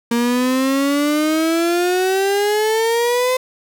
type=exponential sweep; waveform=35% pulse; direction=up; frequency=233.1 to 515 Hz; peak=-13 dBFS; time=0.11-3.37 s; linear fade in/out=5 ms; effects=none